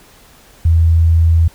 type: tone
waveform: sine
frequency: 82.41 Hz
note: E2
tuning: in tune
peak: -7 dBFS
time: 0.65-1.48 s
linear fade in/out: 5 ms
effects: pink hiss -45 dBFS RMS until 1.54 s